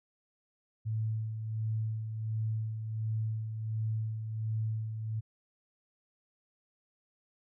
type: tone with tremolo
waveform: sine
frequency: 110 Hz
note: A2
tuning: in tune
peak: -29 dBFS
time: 0.85-5.21 s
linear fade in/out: 20 ms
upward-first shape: sine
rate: 1.4 Hz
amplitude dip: 50%
effects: none